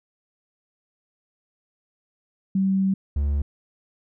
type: tone pair in turn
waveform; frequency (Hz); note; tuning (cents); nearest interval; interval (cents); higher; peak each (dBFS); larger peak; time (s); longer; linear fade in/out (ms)
sine / triangle; 192.3 / 71.66; G3 / D2; -33 / -42; octave + perfect fourth; 1709; first; -18; neither; 2.55-2.94 / 3.16-3.42; first; 5
effects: none